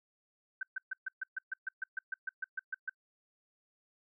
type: tone bursts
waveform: sine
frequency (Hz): 1538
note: G6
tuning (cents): -33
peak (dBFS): -33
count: 16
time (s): 0.61-2.896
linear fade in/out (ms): 5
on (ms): 21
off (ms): 130
effects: noise-tail reverb RT60 0.1 s tail -25 dB re dry